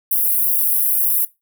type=high-pass noise; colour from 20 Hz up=pink; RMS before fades=-17 dBFS; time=0.11-1.25 s; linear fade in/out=5 ms; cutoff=11000 Hz; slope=48 dB/octave; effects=noise-tail reverb RT60 0.2 s tail -18 dB re dry